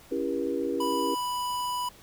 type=chord; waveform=sine; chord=C# diminished seventh; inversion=none; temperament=just; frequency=277.2 / 332.6 / 399.1 / 479 Hz; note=C#4 / E4 / G4 / Bb4; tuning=0 / +16 / +31 / +47 cents; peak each=-32 dBFS; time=0.11-1.15 s; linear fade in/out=10 ms
type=tone; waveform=square; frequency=987.8 Hz; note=B5; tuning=in tune; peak=-29 dBFS; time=0.8-1.89 s; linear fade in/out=5 ms
effects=pink hiss -53 dBFS RMS until 2.02 s